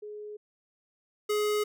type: tone pair in turn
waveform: sine / square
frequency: 420 / 420 Hz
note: G#4 / G#4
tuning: +19 / +19 cents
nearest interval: unison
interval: 0 cents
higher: neither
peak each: -38 / -26 dBFS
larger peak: second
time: 0.02-0.37 / 1.29-1.64 s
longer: neither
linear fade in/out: 10 ms
effects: none